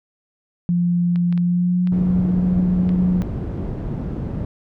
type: tone with pitch glide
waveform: sine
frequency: 174.61 to 181.08 Hz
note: F3 to F#3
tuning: 0 to -37 cents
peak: -15 dBFS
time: 0.69-3.22 s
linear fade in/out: 0 ms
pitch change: +63 cents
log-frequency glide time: 1.38-1.95 s
type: clicks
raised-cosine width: 0.3 ms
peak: -22 dBFS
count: 5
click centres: 1.159 / 1.326 / 1.377 / 1.873 / 2.892 s
type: low-pass noise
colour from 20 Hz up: white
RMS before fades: -26 dBFS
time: 1.92-4.45 s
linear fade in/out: 2 ms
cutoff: 200 Hz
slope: 12 dB/octave
effects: none